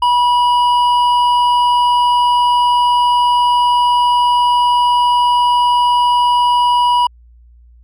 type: tone with hard clipping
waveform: sine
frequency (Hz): 974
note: B5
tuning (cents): -24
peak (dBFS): -11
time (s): 0.02-7.07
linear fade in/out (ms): 5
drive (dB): 7
effects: added 59 Hz sine -41 dBFS peak until 7.83 s